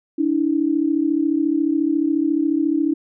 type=tone pair together; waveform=sine; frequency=289 / 323.2 Hz; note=D4 / E4; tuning=-28 / -34 cents; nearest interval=major second; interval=194 cents; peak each=-19 dBFS; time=0.18-2.94 s; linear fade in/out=10 ms; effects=none